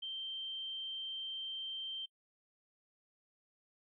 sine tone, 3136 Hz, G7, in tune, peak -39 dBFS, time 0.02-2.06 s, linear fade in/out 10 ms, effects noise-tail reverb RT60 0.1 s tail -24 dB re dry

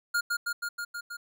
square tone with echo, 1417 Hz, F6, 25 cents sharp, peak -25 dBFS, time 0.14-0.21 s, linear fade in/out 10 ms, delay 160 ms, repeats 6, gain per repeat -2 dB, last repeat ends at 1.17 s, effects none

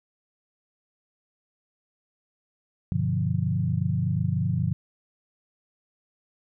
sine chord, G dominant seventh, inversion none, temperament equal, 98 / 123.47 / 146.83 / 174.61 Hz, G2 / B2 / D3 / F3, 0 / 0 / 0 / 0 cents, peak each -28 dBFS, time 2.92-4.73 s, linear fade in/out 0 ms, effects none

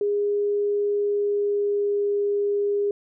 sine tone with pitch glide, 409.8 to 407.2 Hz, G#4 to G#4, -23 to -34 cents, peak -20 dBFS, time 0.01-2.91 s, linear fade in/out 2 ms, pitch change -11 cents, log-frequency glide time 0.97-2.13 s, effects none

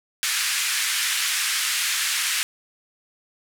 pink band-pass noise, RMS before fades -24 dBFS, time 0.23-2.43 s, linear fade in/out 0 ms, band 1600 to 12000 Hz, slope 24 dB/octave, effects none

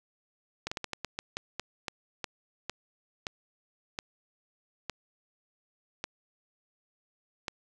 slowing click train, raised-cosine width 0.2 ms, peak -16 dBFS, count 17, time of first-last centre 0.67-7.482 s, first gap 45 ms, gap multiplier 1.26, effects none

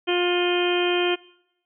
harmonic tone with a mistuned harmonic, 354.2 Hz, F4, 24 cents sharp, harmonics 1 / 2 / 3 / 4 / 5 / 6 / 7 / 8 / 9, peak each -21 / -29 / -34 / -33 / -35 / -38 / -29 / -36 / -28 dBFS, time 0.07-1.16 s, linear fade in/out 20 ms, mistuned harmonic 9, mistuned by -33 cents, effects noise-tail reverb RT60 0.8 s tail -23 dB re dry

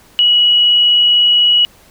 sine tone, 2921 Hz, F#7, 23 cents flat, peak -7 dBFS, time 0.19-1.65 s, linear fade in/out 0 ms, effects pink hiss -46 dBFS RMS until 1.9 s

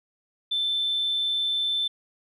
sine tone, 3537 Hz, A7, 8 cents sharp, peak -22 dBFS, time 0.51-1.88 s, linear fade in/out 10 ms, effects tanh soft clip ceiling -18 dBFS

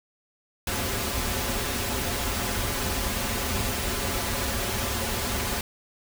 pink noise with comb filter, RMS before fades -28 dBFS, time 0.67-5.61 s, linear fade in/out 2 ms, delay 6.4 ms, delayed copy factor -0.7, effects none

